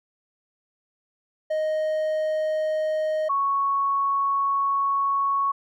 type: tone pair in turn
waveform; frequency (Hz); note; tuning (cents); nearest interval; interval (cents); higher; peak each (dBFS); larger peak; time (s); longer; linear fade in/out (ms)
triangle / sine; 622.3 / 1108.5; D#5 / C#6; 0 / 0; minor seventh; 1000; second; -20; neither; 1.5-3.29 / 3.29-5.52; second; 10
effects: none